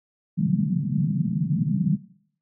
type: band-pass noise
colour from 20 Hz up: white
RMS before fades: -23 dBFS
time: 0.37-1.97 s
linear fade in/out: 20 ms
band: 140 to 200 Hz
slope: 48 dB/octave
effects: noise-tail reverb RT60 0.6 s tail -19 dB re dry